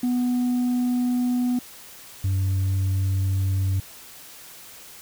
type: tone pair in turn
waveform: sine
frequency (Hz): 246.9 / 95.74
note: B3 / G2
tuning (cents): 0 / -40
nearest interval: octave + major third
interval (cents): 1640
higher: first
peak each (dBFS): -17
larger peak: neither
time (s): 0.03-1.59 / 2.24-3.8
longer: neither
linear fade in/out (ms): 5
effects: tanh soft clip ceiling -19 dBFS + white hiss -44 dBFS RMS until 5.01 s